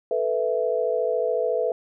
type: chord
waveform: sine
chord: A suspended second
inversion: none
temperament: equal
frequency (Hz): 440 / 493.9 / 659.3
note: A4 / B4 / E5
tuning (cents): 0 / 0 / 0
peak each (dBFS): -26 / -24 / -26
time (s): 0.11-1.72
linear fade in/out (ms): 2
effects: none